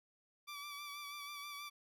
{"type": "tone with vibrato", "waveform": "15% pulse", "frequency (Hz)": 1160, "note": "D6", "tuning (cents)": -22, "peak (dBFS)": -39, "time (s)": [0.47, 1.7], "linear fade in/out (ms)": 20, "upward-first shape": "sine", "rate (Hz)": 6.2, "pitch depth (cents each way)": 32, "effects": []}